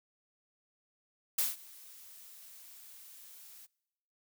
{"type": "noise with ADSR envelope", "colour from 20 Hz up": "blue", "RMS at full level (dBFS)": -29, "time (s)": [1.38, 3.67], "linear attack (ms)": 7, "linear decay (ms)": 170, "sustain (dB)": -24, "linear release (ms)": 24, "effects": ["noise-tail reverb RT60 1.0 s tail -26 dB re dry"]}